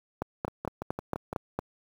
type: two click trains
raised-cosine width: 1 ms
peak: -15 / -19 dBFS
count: 7 / 6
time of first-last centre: 0.22-1.59 / 0.48-1.329 s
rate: 4.38 / 5.89 Hz
effects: high-pass 60 Hz 12 dB/octave + 8-bit